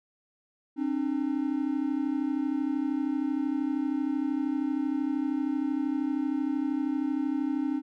triangle tone pair together, 269.1 / 302 Hz, C4 / D4, +49 / +48 cents, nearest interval major second, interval 199 cents, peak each -27 dBFS, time 0.76-7.82 s, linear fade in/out 50 ms, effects none

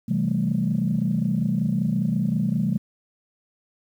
sine chord, A minor seventh, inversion first, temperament equal with one note detuned, 130.81 / 164.81 / 194.64 / 220 Hz, C3 / E3 / G3 / A3, 0 / 0 / -12 / 0 cents, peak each -27 / -25 / -24 / -25 dBFS, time 0.08-2.78 s, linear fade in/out 10 ms, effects tanh soft clip ceiling -12 dBFS + 9-bit

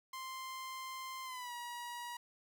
sawtooth tone with pitch glide, 1046.5 to 959.6 Hz, C6 to A#5, 0 to +50 cents, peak -39 dBFS, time 0.13-2.17 s, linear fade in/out 5 ms, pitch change -150 cents, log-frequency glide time 1.24-1.53 s, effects 11-bit

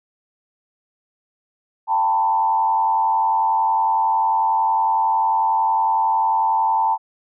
sine tone with frequency modulation, 890 Hz, A5, 20 cents sharp, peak -15 dBFS, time 1.87-6.98 s, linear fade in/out 50 ms, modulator 91 Hz, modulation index 0.87, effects none

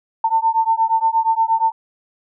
sine beating tone pair, 895 / 903.5 Hz, A5 / A5, +29 / +46 cents, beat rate 8.5 Hz, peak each -17 dBFS, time 0.24-1.72 s, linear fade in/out 5 ms, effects none

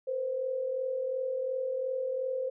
sine tone pair together, 478.2 / 521 Hz, A#4 / C5, +44 / -7 cents, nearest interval minor second, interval 149 cents, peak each -38 / -30 dBFS, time 0.07-2.5 s, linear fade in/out 10 ms, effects none

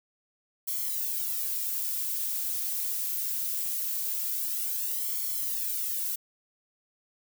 violet noise with flanger, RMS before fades -31 dBFS, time 0.67-6.16 s, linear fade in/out 10 ms, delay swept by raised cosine 0.91 to 4.11 ms, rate 0.22 Hz, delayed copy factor +0.85, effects none

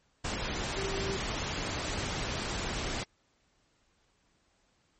sine tone in noise, 390 Hz, G4, 9 cents flat, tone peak -35 dBFS, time 0.76-1.17 s, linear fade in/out 10 ms, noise pink, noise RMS -34 dBFS, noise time 0.24-3.04 s, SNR -4 dB, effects pink hiss -71 dBFS RMS until 4.99 s + MP3 32 kbps

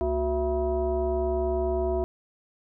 sine tone with frequency modulation, 367.7 Hz, F#4, 11 cents flat, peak -23 dBFS, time 0.01-2.04 s, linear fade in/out 0 ms, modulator 300 Hz, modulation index 1.2, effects none

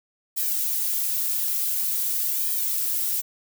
violet noise with flanger, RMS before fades -25 dBFS, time 0.36-3.22 s, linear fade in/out 20 ms, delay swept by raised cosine 1.4 to 5.3 ms, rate 0.47 Hz, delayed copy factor -1, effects none

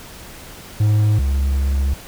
triangle tone pair in turn, 106 / 68.26 Hz, G#2 / C#2, +36 / -26 cents, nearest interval minor sixth, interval 762 cents, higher first, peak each -10 / -13 dBFS, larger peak first, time 0.8-1.19 / 1.19-1.94 s, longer second, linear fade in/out 5 ms, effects pink hiss -38 dBFS RMS until 2.07 s

